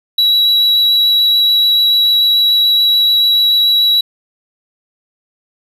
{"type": "tone with vibrato", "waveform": "triangle", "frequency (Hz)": 3903, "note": "B7", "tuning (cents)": -21, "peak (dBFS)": -7, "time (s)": [0.18, 4.01], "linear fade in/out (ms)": 5, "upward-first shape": "sine", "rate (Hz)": 6.9, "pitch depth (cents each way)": 8, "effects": []}